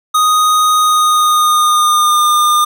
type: tone with pitch glide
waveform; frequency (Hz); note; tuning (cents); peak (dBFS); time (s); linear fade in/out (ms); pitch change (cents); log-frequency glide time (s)
square; 1244.5 to 1209.1; D#6 to D#6; 0 to -50; -9; 0.14-2.65; 10; -50; 0.77-2.24
effects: none